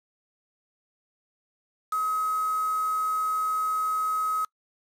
sine tone with quantisation, 1273 Hz, D#6, 39 cents sharp, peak -24 dBFS, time 1.92-4.45 s, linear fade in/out 5 ms, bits 6, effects noise-tail reverb RT60 0.1 s tail -26 dB re dry + low-pass 12000 Hz 12 dB/octave

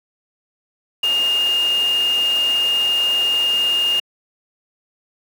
sine tone in noise, 2829 Hz, F7, 22 cents sharp, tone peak -15 dBFS, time 1.03-4 s, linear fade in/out 5 ms, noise pink, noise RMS -30 dBFS, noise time 1.03-4 s, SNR +12 dB, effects high-pass 400 Hz 12 dB/octave

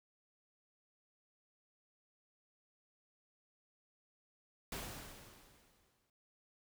pink noise with exponential decay, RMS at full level -42 dBFS, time 4.72-6.1 s, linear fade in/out 2 ms, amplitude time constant 300 ms, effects none

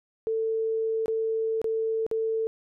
sine tone with dropouts, 445.7 Hz, A4, 22 cents sharp, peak -24 dBFS, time 0.27-2.47 s, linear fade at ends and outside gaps 0 ms, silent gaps 1.059-1.081 / 1.616-1.643 / 2.065-2.113 s, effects none

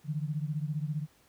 sine beating tone pair, 146.83 / 161.83 Hz, D3 / E3, 0 / -32 cents, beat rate 15 Hz, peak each -32 / -35 dBFS, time 0.04-1.07 s, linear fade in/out 50 ms, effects pink hiss -64 dBFS RMS until 1.28 s + high-pass 60 Hz 12 dB/octave

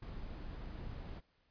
brown noise with ADSR envelope, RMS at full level -43 dBFS, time 0.02-1.21 s, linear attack 7 ms, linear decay 11 ms, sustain -2 dB, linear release 26 ms, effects pink hiss -75 dBFS RMS until 1.5 s + resampled to 11025 Hz

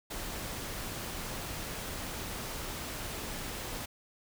pink noise, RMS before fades -39 dBFS, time 0.1-3.86 s, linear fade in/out 10 ms, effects none

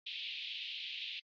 white band-pass noise, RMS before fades -43 dBFS, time 0.06-1.2 s, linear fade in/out 10 ms, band 2500 to 3800 Hz, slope 48 dB/octave, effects AAC 48 kbps

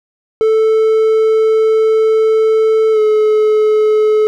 triangle tone with pitch glide, 440 to 429.2 Hz, A4 to A4, 0 to -43 cents, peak -6 dBFS, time 0.41-4.27 s, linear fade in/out 0 ms, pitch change -43 cents, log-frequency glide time 2.92-2.99 s, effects none

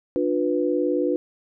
sine chord, B diminished, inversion first, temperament just, 296.3 / 355.6 / 493.9 Hz, D4 / F4 / B4, +15 / +31 / 0 cents, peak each -24 dBFS, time 0.16-1.16 s, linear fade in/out 0 ms, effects none

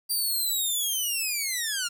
10% pulse linear sweep, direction down, 4733 to 1366 Hz, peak -18 dBFS, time 0.09-1.89 s, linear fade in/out 20 ms, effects 9-bit

